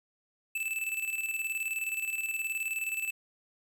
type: tone with tremolo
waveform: square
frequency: 2637 Hz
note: E7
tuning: in tune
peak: -30 dBFS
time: 0.55-3.11 s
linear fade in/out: 5 ms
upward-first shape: square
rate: 19 Hz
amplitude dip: 55%
effects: none